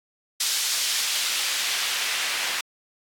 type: noise with band-pass filter sweep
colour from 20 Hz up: white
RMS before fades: -26 dBFS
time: 0.4-2.61 s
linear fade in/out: 5 ms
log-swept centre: 4800 to 2100 Hz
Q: 0.9
effects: AAC 64 kbps